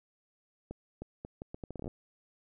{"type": "accelerating click train", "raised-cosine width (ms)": 2, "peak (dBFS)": -27, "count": 14, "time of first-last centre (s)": [0.71, 1.879], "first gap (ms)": 310, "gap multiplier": 0.74, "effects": []}